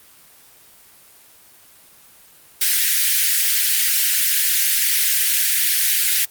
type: high-pass noise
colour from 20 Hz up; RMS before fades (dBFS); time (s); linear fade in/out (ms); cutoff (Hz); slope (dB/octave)
white; -17; 2.61-6.25; 5; 1600; 48
effects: white hiss -48 dBFS RMS until 6.3 s + Opus 24 kbps